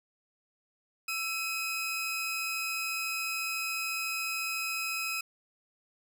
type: tone pair together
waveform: sawtooth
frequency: 1332 / 2530 Hz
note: E6 / D#7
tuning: +18 / +28 cents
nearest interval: major seventh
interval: 1110 cents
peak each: -35 / -29 dBFS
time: 1.08-5.21 s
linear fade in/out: 5 ms
effects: none